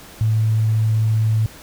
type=tone; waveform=sine; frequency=110 Hz; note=A2; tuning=in tune; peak=-14 dBFS; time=0.21-1.46 s; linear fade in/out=0 ms; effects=pink hiss -41 dBFS RMS until 1.62 s